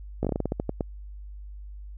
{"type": "slowing click train", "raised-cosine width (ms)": 2, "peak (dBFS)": -13, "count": 12, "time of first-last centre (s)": [0.23, 0.808], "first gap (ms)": 17, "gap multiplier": 1.21, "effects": ["added 50 Hz sine -38 dBFS peak until 1.97 s"]}